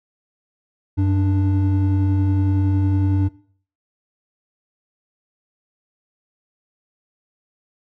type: tone pair together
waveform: triangle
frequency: 94.42 / 294.1 Hz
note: F#2 / D4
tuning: +36 / +3 cents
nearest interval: octave + minor sixth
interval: 1967 cents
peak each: -14 / -20 dBFS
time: 0.97-3.29 s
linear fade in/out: 20 ms
effects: noise-tail reverb RT60 0.5 s tail -19 dB re dry